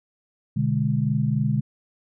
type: chord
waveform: sine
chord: G# diminished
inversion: first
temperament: equal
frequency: 123.47 / 146.83 / 207.7 Hz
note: B2 / D3 / G#3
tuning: 0 / 0 / 0 cents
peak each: -24 / -23 / -25 dBFS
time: 0.56-1.61 s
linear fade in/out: 10 ms
effects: none